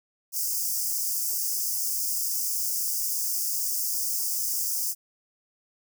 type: high-pass noise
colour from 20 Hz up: white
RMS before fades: -28 dBFS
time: 0.32-4.95 s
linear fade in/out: 50 ms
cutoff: 4900 Hz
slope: 96 dB/octave
effects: none